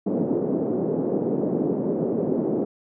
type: band-pass noise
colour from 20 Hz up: white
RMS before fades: -24 dBFS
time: 0.06-2.65 s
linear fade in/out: 10 ms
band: 170 to 450 Hz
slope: 24 dB/octave
effects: none